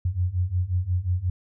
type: beating tone pair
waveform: sine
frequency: 87.31 / 92.91 Hz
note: F2 / F#2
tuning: 0 / +8 cents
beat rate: 5.6 Hz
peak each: -26 / -24 dBFS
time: 0.05-1.3 s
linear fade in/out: 5 ms
effects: none